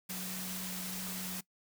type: tone in noise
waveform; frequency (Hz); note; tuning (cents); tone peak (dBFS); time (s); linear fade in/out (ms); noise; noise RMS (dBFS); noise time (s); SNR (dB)
sine; 185.1; F#3; +1; -42; 0.09-1.41; 10; white; -41; 0.09-1.41; -4
effects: noise-tail reverb RT60 0.1 s tail -21 dB re dry